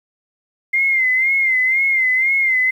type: tone with vibrato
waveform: sine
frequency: 2093 Hz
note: C7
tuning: in tune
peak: -13 dBFS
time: 0.73-2.71 s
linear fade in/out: 10 ms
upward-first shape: sine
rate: 2 Hz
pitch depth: 67 cents each way
effects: 8-bit